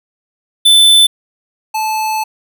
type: tone pair in turn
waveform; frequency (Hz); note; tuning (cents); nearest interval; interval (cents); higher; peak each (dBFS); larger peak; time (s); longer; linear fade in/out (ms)
square; 3520 / 870.4; A7 / A5; 0 / -19; 2 octaves; 2419; first; -5 / -15; first; 0.65-1.07 / 1.74-2.24; second; 10
effects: none